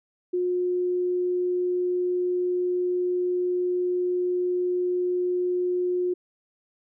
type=tone; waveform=sine; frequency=359.4 Hz; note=F4; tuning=50 cents sharp; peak=-22 dBFS; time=0.33-6.14 s; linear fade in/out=10 ms; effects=none